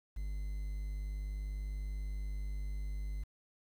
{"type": "tone with quantisation", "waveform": "triangle", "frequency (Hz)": 50.2, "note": "G1", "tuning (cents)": 42, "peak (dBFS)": -34, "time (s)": [0.16, 3.24], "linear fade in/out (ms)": 10, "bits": 10, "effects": []}